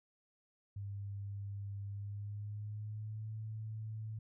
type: tone with pitch glide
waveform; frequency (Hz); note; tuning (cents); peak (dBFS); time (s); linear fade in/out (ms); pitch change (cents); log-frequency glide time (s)
sine; 100.2 to 109.27; G2 to A2; +38 to -12; -40; 0.76-4.19; 5; +150; 1.86-3.33
effects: none